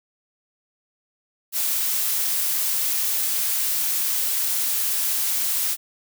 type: noise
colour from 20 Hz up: blue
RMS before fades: -23 dBFS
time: 1.52-5.77 s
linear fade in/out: 50 ms
effects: none